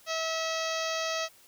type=harmonic tone; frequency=647 Hz; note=E5; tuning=32 cents flat; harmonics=1 / 2 / 3 / 4 / 5 / 6 / 7 / 8 / 9 / 10; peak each=-33 / -36 / -38 / -39 / -40 / -41 / -41 / -42 / -43 / -43 dBFS; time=0.06-1.29 s; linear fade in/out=50 ms; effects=white hiss -58 dBFS RMS until 1.47 s